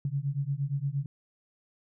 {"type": "beating tone pair", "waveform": "sine", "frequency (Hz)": [135.8, 144.4], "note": ["C#3", "D3"], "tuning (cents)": [-35, -29], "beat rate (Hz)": 8.6, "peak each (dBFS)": -31, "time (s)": [0.05, 1.06], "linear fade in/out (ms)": 2, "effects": []}